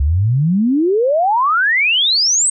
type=exponential sweep; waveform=sine; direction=up; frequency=65.6 to 8500 Hz; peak=-11 dBFS; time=0-2.5 s; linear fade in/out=5 ms; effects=none